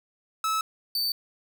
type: tone pair in turn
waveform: 45% pulse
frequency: 1300 / 4562 Hz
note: E6 / C#8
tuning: -24 / +49 cents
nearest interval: octave + minor seventh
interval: 2173 cents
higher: second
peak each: -24 dBFS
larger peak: neither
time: 0.44-0.61 / 0.95-1.12 s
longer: neither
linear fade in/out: 2 ms
effects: none